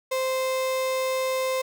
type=tone; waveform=35% pulse; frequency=521 Hz; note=C5; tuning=7 cents flat; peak=-22 dBFS; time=0.11-1.62 s; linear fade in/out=10 ms; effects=none